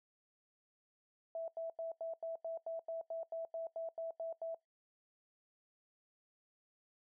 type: tone bursts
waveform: sine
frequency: 658 Hz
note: E5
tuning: 3 cents flat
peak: -38 dBFS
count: 15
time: 1.35-4.546 s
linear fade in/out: 2 ms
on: 130 ms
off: 89 ms
effects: noise-tail reverb RT60 0.2 s tail -25 dB re dry